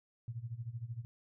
sine tone with tremolo, 117 Hz, A#2, 7 cents sharp, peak -36 dBFS, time 0.28-1.05 s, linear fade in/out 0 ms, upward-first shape sine, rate 13 Hz, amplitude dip 85%, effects none

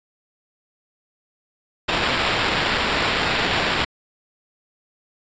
white noise with sample-and-hold, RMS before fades -21 dBFS, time 1.88-3.85 s, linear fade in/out 10 ms, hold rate 6300 Hz, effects resampled to 16000 Hz

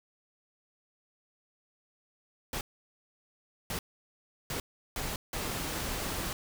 pink noise bursts at uneven times, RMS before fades -35 dBFS, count 5, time 2.53-2.61 / 3.7-3.79 / 4.5-4.6 / 4.96-5.16 / 5.33-6.33 s, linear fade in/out 2 ms, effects none

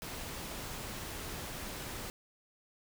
pink noise, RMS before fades -42 dBFS, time 0.02-2.1 s, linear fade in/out 0 ms, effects none

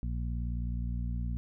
harmonic tone, 59.2 Hz, A#1, 27 cents sharp, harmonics 1 / 2 / 3 / 4, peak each -32 / -38 / -42 / -44 dBFS, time 0.03-1.37 s, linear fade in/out 0 ms, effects none

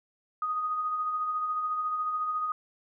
sine tone with tremolo, 1244.5 Hz, D#6, in tune, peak -26 dBFS, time 0.42-2.52 s, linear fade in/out 2 ms, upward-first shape sine, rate 14 Hz, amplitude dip 35%, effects none

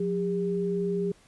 sine tone pair together, 179.29 / 402.5 Hz, F3 / G4, +46 / +46 cents, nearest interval octave + major second, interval 1400 cents, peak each -29 / -27 dBFS, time 0-1.12 s, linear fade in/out 5 ms, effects pink hiss -59 dBFS RMS until 1.27 s + resampled to 24000 Hz

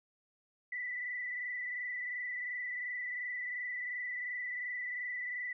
sine tone with frequency modulation, 1975.5 Hz, B6, in tune, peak -36 dBFS, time 0.72-5.53 s, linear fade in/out 5 ms, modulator 22.8 Hz, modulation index 1.8, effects none

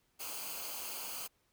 white noise with comb filter, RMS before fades -42 dBFS, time 0.19-1.28 s, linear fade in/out 20 ms, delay 0.54 ms, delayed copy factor -0.65, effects pink hiss -75 dBFS RMS until 1.52 s

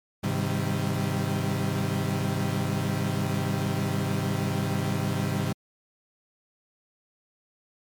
35% pulse chord, Ab major seventh, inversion none, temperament equal with one note detuned, 101.22 / 130.81 / 155.56 / 196 Hz, Ab2 / C3 / Eb3 / G3, -44 / 0 / 0 / 0 cents, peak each -29 dBFS, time 0.23-5.53 s, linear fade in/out 10 ms, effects MP3 96 kbps

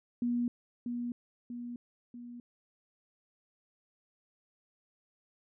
sine tone with echo, 240.8 Hz, B3, 44 cents flat, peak -28 dBFS, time 0.22-0.48 s, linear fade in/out 2 ms, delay 640 ms, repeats 3, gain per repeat -5 dB, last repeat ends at 2.4 s, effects none

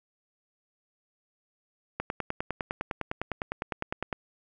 click train, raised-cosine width 0.5 ms, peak -15 dBFS, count 22, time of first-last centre 2-4.128 s, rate 9.87 Hz, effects none

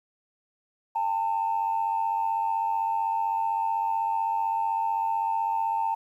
sine tone pair together, 806 / 901.8 Hz, G5 / A5, +48 / +42 cents, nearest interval major second, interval 194 cents, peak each -29 / -24 dBFS, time 0.95-5.95 s, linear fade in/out 10 ms, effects tanh soft clip ceiling -18 dBFS + 10-bit

